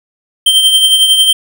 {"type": "tone with tremolo", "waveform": "square", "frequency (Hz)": 3136, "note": "G7", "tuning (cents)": 0, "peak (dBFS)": -4, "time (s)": [0.46, 1.33], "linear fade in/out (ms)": 5, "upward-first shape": "triangle", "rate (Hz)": 11, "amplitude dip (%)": 55, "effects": ["7-bit"]}